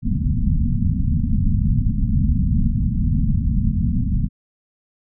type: low-pass noise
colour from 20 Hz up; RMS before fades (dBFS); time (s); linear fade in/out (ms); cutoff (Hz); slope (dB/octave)
pink; -18; 0.02-4.29; 50; 250; 96
effects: none